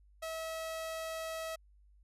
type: tone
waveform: sawtooth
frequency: 646 Hz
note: E5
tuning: 35 cents flat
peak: -34 dBFS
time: 0.22-1.56 s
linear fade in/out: 10 ms
effects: added 50 Hz sine -60 dBFS peak until 2.03 s + resampled to 32000 Hz